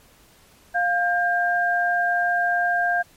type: tone pair together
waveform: sine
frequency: 702.7 / 1600 Hz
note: F5 / G6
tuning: +10 / +35 cents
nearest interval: octave + major second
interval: 1425 cents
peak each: -21 dBFS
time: 0.74-3.03 s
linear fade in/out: 20 ms
effects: pink hiss -54 dBFS RMS until 3.16 s + MP3 64 kbps